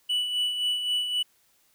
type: tone with tremolo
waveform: triangle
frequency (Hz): 2960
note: F#7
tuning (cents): 0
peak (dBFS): -21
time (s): 0.09-1.23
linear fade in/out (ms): 10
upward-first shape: sine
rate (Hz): 3.8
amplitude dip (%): 50
effects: white hiss -65 dBFS RMS until 1.74 s